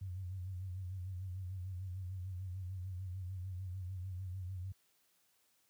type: tone with vibrato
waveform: sine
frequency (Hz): 92.5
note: F#2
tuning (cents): 0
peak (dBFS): -39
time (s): 0.01-4.72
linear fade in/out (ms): 5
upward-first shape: sine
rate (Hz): 6.7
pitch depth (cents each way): 72
effects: white hiss -74 dBFS RMS until 5.69 s + high-pass 60 Hz 12 dB/octave